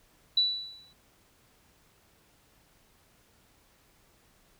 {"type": "tone with exponential decay", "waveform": "sine", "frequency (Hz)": 3951, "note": "B7", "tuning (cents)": 0, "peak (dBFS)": -19, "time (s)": [0.37, 0.93], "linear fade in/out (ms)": 5, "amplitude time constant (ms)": 120, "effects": ["pink hiss -64 dBFS RMS until 4.59 s"]}